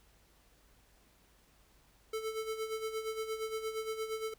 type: tone with tremolo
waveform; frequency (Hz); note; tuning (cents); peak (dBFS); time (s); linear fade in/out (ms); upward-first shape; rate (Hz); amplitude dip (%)
square; 440; A4; 0; -34; 2.13-4.34; 5; sine; 8.6; 65
effects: added 50 Hz sine -68 dBFS peak until 4.38 s + pink hiss -67 dBFS RMS until 4.38 s